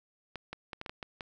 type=clicks; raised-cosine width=0.3 ms; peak=-23 dBFS; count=8; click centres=0.357 / 0.53 / 0.732 / 0.814 / 0.862 / 0.895 / 1.028 / 1.208 s; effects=none